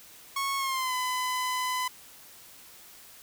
sawtooth tone with pitch glide, 1100 to 1008.7 Hz, C#6 to B5, -14 to +36 cents, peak -24 dBFS, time 0.36-1.88 s, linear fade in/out 5 ms, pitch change -150 cents, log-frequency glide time 0.57-0.94 s, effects white hiss -51 dBFS RMS until 3.22 s

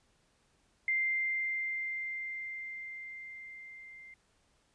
sine tone with level ramp, 2093 Hz, C7, in tune, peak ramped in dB -27 to -49 dBFS, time 0.88-4.14 s, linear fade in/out 2 ms, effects pink hiss -71 dBFS RMS until 4.74 s + resampled to 22050 Hz

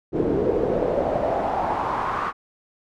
brown noise with band-pass filter sweep, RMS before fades -23 dBFS, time 0.12-2.33 s, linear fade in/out 50 ms, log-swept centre 360 to 1200 Hz, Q 3.8, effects none

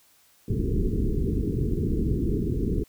pink low-pass noise, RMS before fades -25 dBFS, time 0.48-2.84 s, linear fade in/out 5 ms, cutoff 440 Hz, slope 96 dB/octave, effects white hiss -60 dBFS RMS until 2.88 s

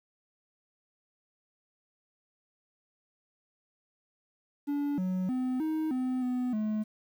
triangle tone with pitch steps, 287.4 / 184.9 / 255.1 / 314 / 255.5 / 250.2 / 214.4 Hz, D4 / F#3 / C4 / D#4 / C4 / B3 / A3, -37 / -1 / -44 / +16 / -41 / +23 / -45 cents, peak -26 dBFS, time 4.67-6.84 s, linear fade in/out 20 ms, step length 310 ms, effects 10-bit

